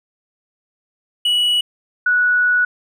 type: tone pair in turn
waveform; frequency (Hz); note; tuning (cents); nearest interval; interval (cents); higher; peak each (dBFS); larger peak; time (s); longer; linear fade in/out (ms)
triangle / sine; 2934 / 1470.5; F#7 / F#6; -15 / -11; octave; 1196; first; -12; neither; 1.25-1.61 / 2.06-2.65; second; 5
effects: none